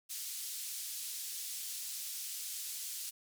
white band-pass noise, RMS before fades -42 dBFS, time 0.09-3.11 s, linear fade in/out 20 ms, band 4000 to 13000 Hz, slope 12 dB/octave, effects none

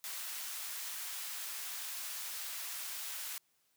white high-pass noise, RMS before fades -42 dBFS, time 0.04-3.38 s, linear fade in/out 0 ms, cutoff 990 Hz, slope 12 dB/octave, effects white hiss -75 dBFS RMS until 3.76 s + high-pass 80 Hz 12 dB/octave

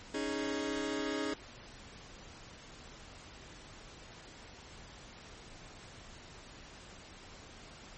sawtooth chord, C# suspended second, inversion none, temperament just, 277.2 / 311.8 / 415.8 Hz, C#4 / D#4 / G#4, 0 / +4 / +2 cents, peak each -34 dBFS, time 0.14-1.34 s, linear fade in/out 5 ms, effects pink hiss -52 dBFS RMS until 7.97 s + MP3 32 kbps

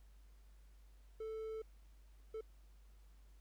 triangle tone bursts at uneven times, 440.4 Hz, A4, 2 cents sharp, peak -40 dBFS, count 2, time 1.2-1.62 / 2.34-2.41 s, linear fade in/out 5 ms, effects added 50 Hz sine -59 dBFS peak until 3.4 s + pink hiss -75 dBFS RMS until 3.4 s

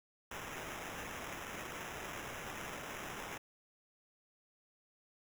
white noise with sample-and-hold, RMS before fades -45 dBFS, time 0.31-3.38 s, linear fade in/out 5 ms, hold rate 4410 Hz, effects none

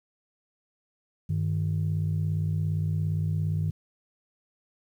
sine tone pair together, 98.18 / 155.56 Hz, G2 / D#3, +3 / 0 cents, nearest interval minor sixth, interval 797 cents, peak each -26 dBFS, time 1.29-3.71 s, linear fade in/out 10 ms, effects tanh soft clip ceiling -19 dBFS + 10-bit

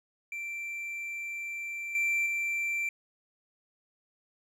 triangle tone with level steps, 2349 Hz, D7, in tune, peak -33 / -24 / -27 dBFS, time 0.32-2.89 s, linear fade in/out 2 ms, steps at 1.95 / 2.26 s, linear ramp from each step 2 ms, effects none

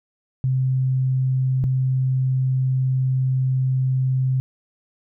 sine tone pair in turn, 130.4 / 130.4 Hz, C3 / C3, -5 / -5 cents, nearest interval unison, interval 0 cents, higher neither, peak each -17 dBFS, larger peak neither, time 0.44-1.64 / 1.64-4.4 s, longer second, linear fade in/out 0 ms, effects none

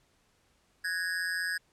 square tone with amplitude modulation, 1661.2 Hz, G#6, in tune, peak -27 dBFS, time 0.84-1.58 s, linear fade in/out 10 ms, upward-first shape sine, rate 175 Hz, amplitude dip 85%, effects pink hiss -69 dBFS RMS until 1.72 s + low-pass 10000 Hz 12 dB/octave

